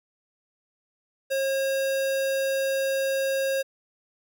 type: tone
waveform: square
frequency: 540 Hz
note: C#5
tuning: 45 cents flat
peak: -24 dBFS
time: 1.3-3.63 s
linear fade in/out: 20 ms
effects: none